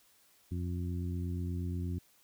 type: harmonic tone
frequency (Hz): 88.4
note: F2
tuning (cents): +22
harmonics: 1 / 2 / 3 / 4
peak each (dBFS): -34 / -40 / -43 / -48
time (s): 0.51-1.99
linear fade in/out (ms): 10
effects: white hiss -66 dBFS RMS until 2.23 s